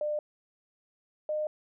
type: tone pair in turn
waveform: sine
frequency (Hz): 599 / 609.8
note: D5 / D#5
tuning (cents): +34 / -35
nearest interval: unison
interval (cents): 31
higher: second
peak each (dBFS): -28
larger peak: neither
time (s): 0.01-0.19 / 1.29-1.47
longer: neither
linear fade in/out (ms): 2
effects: none